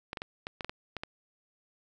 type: clicks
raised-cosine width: 0.3 ms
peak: -20 dBFS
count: 9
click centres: 0.131 / 0.172 / 0.219 / 0.469 / 0.608 / 0.646 / 0.695 / 0.967 / 1.035 s
effects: none